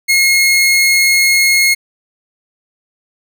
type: tone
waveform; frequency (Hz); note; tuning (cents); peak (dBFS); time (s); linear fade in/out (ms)
sawtooth; 2159; C#7; -46; -5; 0.08-1.75; 20
effects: none